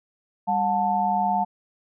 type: tone cluster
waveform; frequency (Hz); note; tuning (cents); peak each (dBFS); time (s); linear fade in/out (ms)
sine; 198.1 / 725 / 883; G3 / F#5 / A5; +18 / -35 / +6; -29 / -23 / -23; 0.47-1.45; 20
effects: none